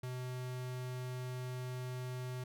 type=tone; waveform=square; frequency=126.5 Hz; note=B2; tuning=42 cents sharp; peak=-40 dBFS; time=0.03-2.44 s; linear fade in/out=5 ms; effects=none